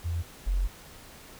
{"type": "tone pair in turn", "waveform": "sine", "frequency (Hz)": [84.8, 44.92], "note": ["E2", "F1"], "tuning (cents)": [50, 50], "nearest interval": "major seventh", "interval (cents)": 1100, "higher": "first", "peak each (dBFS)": [-27, -23], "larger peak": "second", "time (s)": [[0.04, 0.23], [0.46, 0.68]], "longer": "second", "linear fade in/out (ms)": 20, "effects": ["pink hiss -49 dBFS RMS until 1.39 s"]}